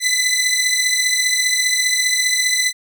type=beating tone pair; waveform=15% pulse; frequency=2000 / 2015 Hz; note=B6 / B6; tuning=+21 / +34 cents; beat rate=15 Hz; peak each=-12 dBFS; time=0-2.73 s; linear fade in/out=50 ms; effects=none